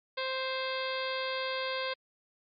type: harmonic tone with a mistuned harmonic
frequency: 523.3 Hz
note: C5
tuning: in tune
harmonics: 1 / 2 / 3 / 4 / 5 / 6 / 7 / 8 / 9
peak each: -35 / -38 / -40 / -41 / -42 / -43 / -43 / -44 / -45 dBFS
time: 0.17-1.94 s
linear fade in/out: 10 ms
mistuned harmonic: 6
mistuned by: +67 cents
effects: MP3 48 kbps